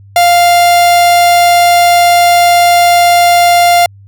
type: tone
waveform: 45% pulse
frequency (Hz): 698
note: F5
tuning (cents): -1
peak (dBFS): -4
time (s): 0.16-3.86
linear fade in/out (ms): 2
effects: added 99 Hz sine -34 dBFS peak until 4.07 s